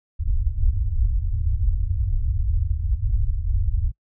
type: low-pass noise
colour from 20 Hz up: pink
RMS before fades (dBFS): -21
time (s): 0.19-3.92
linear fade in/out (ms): 20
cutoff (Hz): 100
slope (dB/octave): 48
effects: noise-tail reverb RT60 0.1 s tail -26 dB re dry